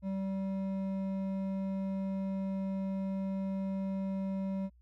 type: tone with hard clipping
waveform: triangle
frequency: 192.9 Hz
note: G3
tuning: 28 cents flat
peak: -34 dBFS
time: 0.02-4.7 s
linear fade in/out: 50 ms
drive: 12 dB
effects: added 60 Hz sine -59 dBFS peak until 4.81 s